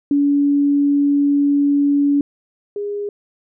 sine tone pair in turn, 285.1 / 409.2 Hz, C#4 / G#4, +49 / -26 cents, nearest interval tritone, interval 625 cents, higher second, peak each -12 / -21 dBFS, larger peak first, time 0.11-2.21 / 2.76-3.09 s, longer first, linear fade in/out 2 ms, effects none

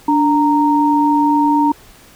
sine tone pair together, 292.3 / 927.4 Hz, D4 / A#5, -8 / -9 cents, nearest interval octave + minor sixth, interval 1999 cents, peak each -13 dBFS, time 0.08-1.72 s, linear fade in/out 5 ms, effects pink hiss -44 dBFS RMS until 2.15 s

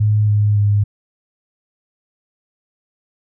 sine tone with pitch steps, 105.9 / 104.32 / 102.77 Hz, G#2 / G#2 / G#2, +34 / +8 / -18 cents, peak -11 dBFS, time 0-0.84 s, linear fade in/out 10 ms, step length 280 ms, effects none

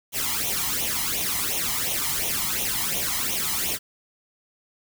white noise with flanger, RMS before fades -26 dBFS, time 0.12-3.79 s, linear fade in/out 50 ms, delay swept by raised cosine 0.31 to 1 ms, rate 2.8 Hz, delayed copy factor +0.75, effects none

